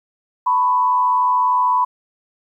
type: tone with frequency modulation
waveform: sine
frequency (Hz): 995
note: B5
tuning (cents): +13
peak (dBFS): -13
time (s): 0.46-1.85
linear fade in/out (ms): 10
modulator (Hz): 93.3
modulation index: 0.6
effects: 9-bit